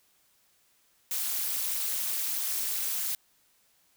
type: noise with amplitude modulation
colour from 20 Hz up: blue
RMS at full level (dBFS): -27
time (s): 1.11-3.15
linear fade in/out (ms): 2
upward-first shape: sine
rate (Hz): 239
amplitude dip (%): 90
effects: white hiss -67 dBFS RMS until 3.96 s